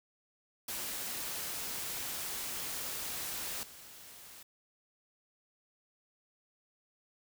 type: noise with level steps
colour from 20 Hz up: white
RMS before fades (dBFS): -39 / -52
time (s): 0.68-4.43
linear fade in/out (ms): 5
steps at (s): 3.63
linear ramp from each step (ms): 2
effects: none